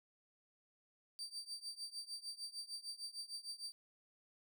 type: tone with tremolo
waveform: 35% pulse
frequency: 4657 Hz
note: D8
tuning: 15 cents flat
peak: -40 dBFS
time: 1.19-3.72 s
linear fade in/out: 0 ms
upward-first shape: triangle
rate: 6.6 Hz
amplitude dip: 95%
effects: none